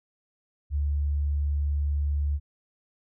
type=tone; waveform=sine; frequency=72.4 Hz; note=D2; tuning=24 cents flat; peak=-23 dBFS; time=0.7-2.4 s; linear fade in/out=50 ms; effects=none